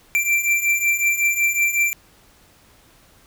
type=beating tone pair; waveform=square; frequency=2349 / 2354.4 Hz; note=D7 / D7; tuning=0 / +4 cents; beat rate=5.4 Hz; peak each=-23 / -19 dBFS; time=0.15-1.93 s; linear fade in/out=0 ms; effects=pink hiss -53 dBFS RMS until 3.26 s